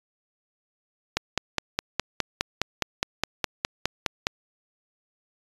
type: click train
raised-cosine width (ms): 0.2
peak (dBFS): -5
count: 16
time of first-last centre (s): 1.17-4.269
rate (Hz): 4.84
effects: resampled to 24000 Hz